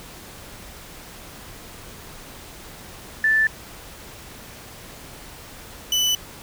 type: tone pair in turn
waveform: sine / 30% pulse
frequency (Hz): 1760 / 2987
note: A6 / F#7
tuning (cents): 0 / +16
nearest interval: major sixth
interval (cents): 916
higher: second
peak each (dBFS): -15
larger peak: neither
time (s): 3.24-3.47 / 5.92-6.15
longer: neither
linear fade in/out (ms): 2
effects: pink hiss -41 dBFS RMS until 6.42 s

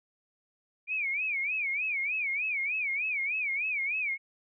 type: tone with vibrato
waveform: sine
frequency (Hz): 2349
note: D7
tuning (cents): 0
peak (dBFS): -28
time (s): 0.87-4.18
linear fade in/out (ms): 50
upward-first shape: sine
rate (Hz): 3.3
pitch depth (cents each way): 170
effects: none

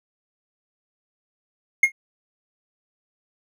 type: tone with exponential decay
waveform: triangle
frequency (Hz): 2144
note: C7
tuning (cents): +42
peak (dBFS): -6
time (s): 1.83-1.92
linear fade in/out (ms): 5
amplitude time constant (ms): 18
effects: none

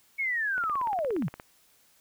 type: linear sweep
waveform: sine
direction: down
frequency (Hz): 2231 to 107.6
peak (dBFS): -26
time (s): 0.18-1.29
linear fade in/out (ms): 20
type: click train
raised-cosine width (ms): 0.5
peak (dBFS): -25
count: 15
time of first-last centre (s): 0.58-1.399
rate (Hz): 17.1
effects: white hiss -63 dBFS RMS until 2 s

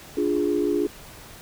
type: chord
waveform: sine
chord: D diminished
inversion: none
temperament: equal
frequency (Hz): 293.7 / 349.2 / 415.3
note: D4 / F4 / Ab4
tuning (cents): 0 / 0 / 0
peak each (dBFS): -24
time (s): 0.17-0.87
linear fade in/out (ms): 5
effects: tanh soft clip ceiling -11 dBFS + pink hiss -44 dBFS RMS until 1.41 s

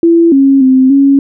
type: tone with pitch steps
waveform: sine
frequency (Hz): 335.7 / 272.9 / 260.7 / 276.5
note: E4 / C#4 / C4 / C#4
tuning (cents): +32 / -27 / -6 / -4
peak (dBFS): -3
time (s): 0.03-1.19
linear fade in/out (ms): 2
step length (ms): 290
effects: none

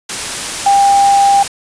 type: tone in noise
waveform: sine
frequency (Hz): 798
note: G5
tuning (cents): +31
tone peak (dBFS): -6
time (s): 0.66-1.43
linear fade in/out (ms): 5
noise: white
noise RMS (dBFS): -20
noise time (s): 0.09-1.48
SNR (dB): +11
effects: resampled to 22050 Hz

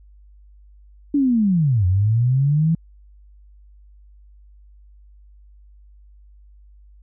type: linear two-way sweep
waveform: sine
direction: down then up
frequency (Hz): 293.7 to 88 to 166.6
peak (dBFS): -14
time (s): 1.14-2.75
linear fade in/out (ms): 5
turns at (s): 1.86
effects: added 50 Hz sine -45 dBFS peak until 7.02 s

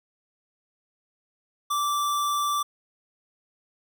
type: tone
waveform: square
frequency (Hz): 1168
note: D6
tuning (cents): -10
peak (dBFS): -24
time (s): 1.7-2.63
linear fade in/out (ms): 10
effects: none

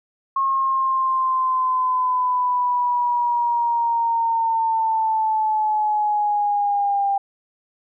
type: linear sweep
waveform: sine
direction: down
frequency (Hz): 1083 to 793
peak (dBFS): -17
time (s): 0.36-7.18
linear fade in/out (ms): 5
effects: none

